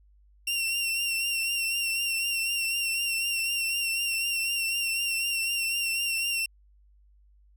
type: tone with vibrato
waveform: sawtooth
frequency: 2741 Hz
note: F7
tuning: 33 cents flat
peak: -23 dBFS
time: 0.47-6.46 s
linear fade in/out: 5 ms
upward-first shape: triangle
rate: 4 Hz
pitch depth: 42 cents each way
effects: added 50 Hz sine -56 dBFS peak until 7.56 s